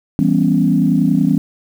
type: chord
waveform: sine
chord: C# half-diminished seventh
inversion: first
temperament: equal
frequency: 164.81 / 196 / 246.9 / 277.2 Hz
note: E3 / G3 / B3 / C#4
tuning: 0 / 0 / 0 / 0 cents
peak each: -16 dBFS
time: 0.19-1.38 s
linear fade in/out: 0 ms
effects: tanh soft clip ceiling 0 dBFS + 7-bit